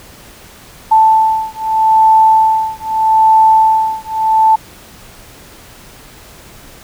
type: beating tone pair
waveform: sine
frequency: 880 / 880.8 Hz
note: A5 / A5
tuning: 0 / +2 cents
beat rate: 0.8 Hz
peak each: -10 dBFS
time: 0.91-4.56 s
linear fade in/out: 10 ms
effects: pink hiss -38 dBFS RMS until 6.83 s